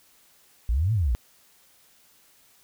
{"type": "exponential two-way sweep", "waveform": "sine", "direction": "up then down", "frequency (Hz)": [52.5, 117.9, 52.5], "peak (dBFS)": -20, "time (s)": [0.69, 1.15], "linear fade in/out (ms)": 0, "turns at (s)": 0.93, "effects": ["white hiss -59 dBFS RMS until 2.63 s"]}